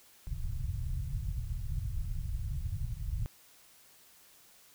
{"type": "low-pass noise", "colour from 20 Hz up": "pink", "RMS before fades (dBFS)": -35, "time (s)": [0.27, 3.26], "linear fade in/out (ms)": 0, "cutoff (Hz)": 140, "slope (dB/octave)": 48, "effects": ["white hiss -60 dBFS RMS until 4.74 s"]}